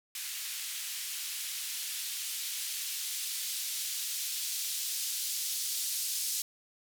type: noise with band-pass filter sweep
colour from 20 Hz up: violet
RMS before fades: -36 dBFS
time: 0.15-6.42 s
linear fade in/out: 2 ms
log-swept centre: 2300 to 4500 Hz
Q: 0.95
effects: none